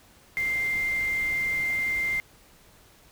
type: tone in noise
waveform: sine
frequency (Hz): 2096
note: C7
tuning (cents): +2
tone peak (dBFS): -24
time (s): 0.37-2.2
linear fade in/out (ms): 0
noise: pink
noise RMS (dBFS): -42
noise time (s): 0.37-2.2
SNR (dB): +15
effects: pink hiss -56 dBFS RMS until 3.11 s